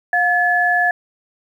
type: tone pair together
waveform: sine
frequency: 712 / 1717.6 Hz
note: F5 / A6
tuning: +33 / -42 cents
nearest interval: octave + minor third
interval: 1525 cents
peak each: -17 / -15 dBFS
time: 0.13-0.91 s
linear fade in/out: 2 ms
effects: 8-bit